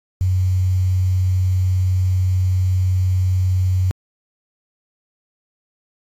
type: tone with quantisation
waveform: sine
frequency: 92.5 Hz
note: F#2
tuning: in tune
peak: -14 dBFS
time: 0.21-3.91 s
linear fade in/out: 0 ms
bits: 7
effects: AAC 48 kbps